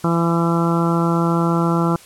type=harmonic tone; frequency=168.3 Hz; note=E3; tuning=36 cents sharp; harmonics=1 / 2 / 3 / 4 / 5 / 6 / 7 / 8; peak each=-17 / -21 / -27 / -29 / -28 / -27 / -28 / -26 dBFS; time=0.04-1.96 s; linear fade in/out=2 ms; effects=white hiss -44 dBFS RMS until 2.05 s + low-pass 11000 Hz 12 dB/octave